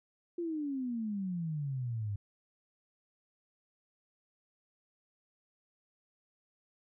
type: exponential sweep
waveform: sine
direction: down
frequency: 351.7 to 98.9 Hz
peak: -33 dBFS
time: 0.38-2.16 s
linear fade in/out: 5 ms
effects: none